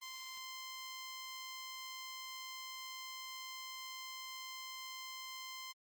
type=tone; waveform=10% pulse; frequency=1042 Hz; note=C6; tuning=7 cents flat; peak=-37 dBFS; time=0.01-5.73 s; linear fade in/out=20 ms; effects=Opus 24 kbps